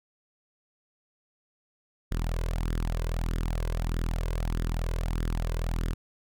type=tone with flanger; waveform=sawtooth; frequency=41.2 Hz; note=E1; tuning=in tune; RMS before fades=-29 dBFS; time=2.11-5.94 s; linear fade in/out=10 ms; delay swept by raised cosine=0.58 to 1.98 ms; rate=1.6 Hz; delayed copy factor=+0.6; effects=none